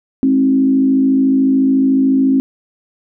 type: tone with frequency modulation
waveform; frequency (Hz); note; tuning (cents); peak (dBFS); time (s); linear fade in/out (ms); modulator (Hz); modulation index
sine; 266.9; C4; +35; -9; 0.23-2.4; 0; 53.9; 0.56
effects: none